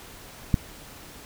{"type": "click", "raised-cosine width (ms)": 5, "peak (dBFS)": -6, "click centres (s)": 0.542, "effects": ["pink hiss -45 dBFS RMS until 1.25 s"]}